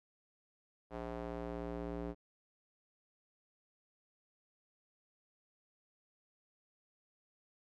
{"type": "tone with band-pass filter sweep", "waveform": "square", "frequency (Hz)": 58.27, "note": "A#1", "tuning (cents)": 0, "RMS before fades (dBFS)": -42, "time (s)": [0.9, 2.15], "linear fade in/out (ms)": 50, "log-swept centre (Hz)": [620, 380], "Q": 1.1, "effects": []}